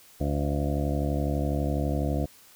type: harmonic tone with a mistuned harmonic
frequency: 72 Hz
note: D2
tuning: 34 cents flat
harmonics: 1 / 2 / 3 / 4 / 5 / 7 / 8 / 9 / 10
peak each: -28 / -30 / -35 / -32 / -38 / -36 / -39 / -38 / -39 dBFS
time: 0.2-2.26 s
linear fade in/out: 10 ms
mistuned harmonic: 10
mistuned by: -49 cents
effects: white hiss -54 dBFS RMS until 2.55 s